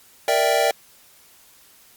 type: chord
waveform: square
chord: E half-diminished seventh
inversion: second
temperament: equal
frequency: 466.2 / 587.3 / 659.3 / 784 Hz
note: Bb4 / D5 / E5 / G5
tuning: 0 / 0 / 0 / 0 cents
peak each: -25 / -22 / -23 / -23 dBFS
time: 0.28-0.71 s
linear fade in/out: 2 ms
effects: white hiss -52 dBFS RMS until 1.96 s + Opus 48 kbps